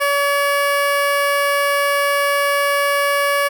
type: tone with notch filter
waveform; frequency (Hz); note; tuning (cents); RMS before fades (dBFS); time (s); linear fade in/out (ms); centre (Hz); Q
15% pulse; 568; C#5; +42; -17; 0-3.49; 20; 6400; 1.9
effects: none